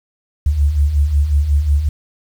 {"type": "beating tone pair", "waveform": "sine", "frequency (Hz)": [68.4, 73.9], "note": ["C#2", "D2"], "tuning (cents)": [-23, 11], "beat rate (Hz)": 5.5, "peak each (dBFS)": [-19, -12], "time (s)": [0.46, 1.89], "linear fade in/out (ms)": 5, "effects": ["7-bit"]}